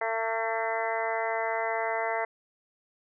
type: harmonic tone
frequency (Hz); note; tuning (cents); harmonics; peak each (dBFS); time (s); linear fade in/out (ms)
225.2; A3; +40; 2 / 3 / 4 / 5 / 6 / 7 / 8 / 9; -35 / -31 / -33 / -39 / -40 / -40 / -39 / -35; 0.01-2.25; 5
effects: none